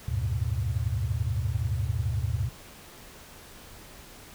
sine tone cluster, 74.3 / 94.6 / 106.1 / 123.7 Hz, D2 / F#2 / G#2 / B2, +21 / +39 / +38 / +3 cents, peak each -31 dBFS, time 0.08-2.49 s, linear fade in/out 5 ms, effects pink hiss -48 dBFS RMS until 4.34 s

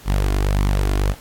sawtooth tone with flanger, 49.15 Hz, G1, 5 cents sharp, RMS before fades -18 dBFS, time 0.05-1.15 s, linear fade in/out 50 ms, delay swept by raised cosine 0.89 to 2.89 ms, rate 1.7 Hz, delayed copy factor +0.5, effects pink hiss -44 dBFS RMS until 1.2 s + AAC 64 kbps

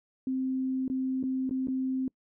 sine tone with dropouts, 261.2 Hz, C4, 3 cents flat, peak -27 dBFS, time 0.27-2.08 s, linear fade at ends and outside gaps 2 ms, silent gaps 0.88-0.899 / 1.229-1.237 / 1.494-1.509 / 1.672-1.683 s, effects noise-tail reverb RT60 0.1 s tail -26 dB re dry

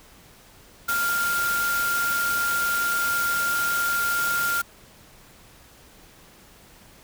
sine tone in noise, 1396.9 Hz, F6, in tune, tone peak -22 dBFS, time 0.88-4.62 s, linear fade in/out 10 ms, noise white, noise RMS -30 dBFS, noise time 0.88-4.62 s, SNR +5 dB, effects pink hiss -51 dBFS RMS until 7.03 s

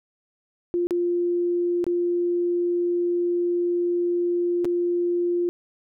sine tone with dropouts, 349.5 Hz, F4, 1 cent sharp, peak -20 dBFS, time 0.74-5.49 s, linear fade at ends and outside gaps 0 ms, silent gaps 0.87-0.908 / 1.842-1.866 / 4.646-4.653 s, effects none

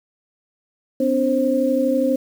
sine tone cluster, 255.7 / 288 / 529 Hz, C4 / D4 / C5, -40 / -34 / +19 cents, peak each -20 / -22 / -19 dBFS, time 1-2.16 s, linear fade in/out 5 ms, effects 7-bit

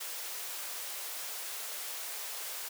white high-pass noise, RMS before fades -40 dBFS, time 0-2.69 s, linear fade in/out 10 ms, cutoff 430 Hz, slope 24 dB/octave, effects none

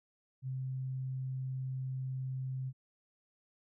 sine tone, 130.81 Hz, C3, in tune, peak -35 dBFS, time 0.42-2.73 s, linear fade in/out 50 ms, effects none

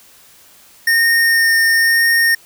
square tone with vibrato, 1833 Hz, A#6, 30 cents flat, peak -11 dBFS, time 0.87-2.35 s, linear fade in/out 5 ms, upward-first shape sine, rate 1 Hz, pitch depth 10 cents each way, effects white hiss -46 dBFS RMS until 2.45 s

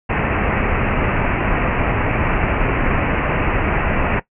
pink low-pass noise, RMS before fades -18 dBFS, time 0.09-4.2 s, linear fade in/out 10 ms, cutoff 2700 Hz, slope 96 dB/octave, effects noise-tail reverb RT60 0.1 s tail -17 dB re dry

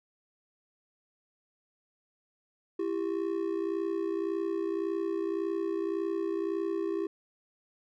triangle ring-modulated tone, 364.6 Hz, F#4, 25 cents flat, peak -24 dBFS, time 2.79-7.07 s, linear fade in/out 5 ms, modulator 30.9 Hz, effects none

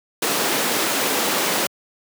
pink high-pass noise, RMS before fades -21 dBFS, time 0.22-1.67 s, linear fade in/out 5 ms, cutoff 260 Hz, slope 12 dB/octave, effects high-pass 150 Hz 12 dB/octave

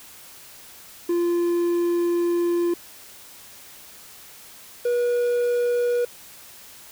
triangle tone pair in turn, 345.8 / 483.4 Hz, F4 / B4, -17 / -37 cents, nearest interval tritone, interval 580 cents, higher second, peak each -17 dBFS, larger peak neither, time 1.09-2.74 / 4.85-6.05 s, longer first, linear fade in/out 5 ms, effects white hiss -45 dBFS RMS until 6.91 s

